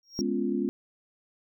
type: tone with exponential growth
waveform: triangle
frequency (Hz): 5588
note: F8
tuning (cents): 0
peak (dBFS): -28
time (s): 0.03-0.21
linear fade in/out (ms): 1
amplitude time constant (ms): 38
type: chord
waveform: sine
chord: C# dominant seventh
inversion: second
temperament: equal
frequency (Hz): 207.7 / 246.9 / 277.2 / 349.2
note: G#3 / B3 / C#4 / E#4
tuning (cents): 0 / 0 / 0 / 0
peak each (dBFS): -31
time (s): 0.19-0.69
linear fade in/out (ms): 0
effects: none